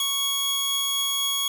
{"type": "tone pair together", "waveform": "sawtooth", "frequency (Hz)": [1109, 3323], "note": ["C#6", "G#7"], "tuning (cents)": [0, 0], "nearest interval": "octave + perfect fifth", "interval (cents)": 1900, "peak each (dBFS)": [-30, -20], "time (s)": [0, 1.48], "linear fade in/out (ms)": 2, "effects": []}